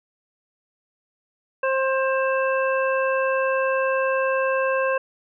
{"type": "harmonic tone", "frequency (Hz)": 530, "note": "C5", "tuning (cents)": 22, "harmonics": [1, 2, 3, 5], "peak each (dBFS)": [-21, -26, -27, -31], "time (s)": [1.63, 4.98], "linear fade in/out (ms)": 5, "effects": []}